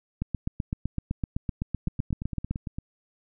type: two click trains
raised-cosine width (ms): 5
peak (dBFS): -20 / -15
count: 9 / 19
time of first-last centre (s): 1.88-2.785 / 0.22-2.51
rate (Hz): 8.84 / 7.86
effects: none